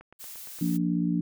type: click train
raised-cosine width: 0.5 ms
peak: -34 dBFS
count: 6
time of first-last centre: 0.01-0.589 s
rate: 8.64 Hz
type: noise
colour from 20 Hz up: blue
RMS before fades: -42 dBFS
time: 0.19-0.78 s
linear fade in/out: 20 ms
type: harmonic tone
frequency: 58.27 Hz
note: A#1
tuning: in tune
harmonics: 3 / 4 / 5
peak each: -26 / -31 / -28 dBFS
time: 0.61-1.21 s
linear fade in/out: 5 ms
effects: none